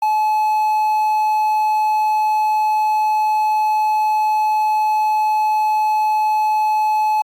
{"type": "tone with quantisation", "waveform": "triangle", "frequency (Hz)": 858, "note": "A5", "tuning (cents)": -44, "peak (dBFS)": -12, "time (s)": [0.02, 7.22], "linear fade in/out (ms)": 5, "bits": 7, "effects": ["AAC 64 kbps"]}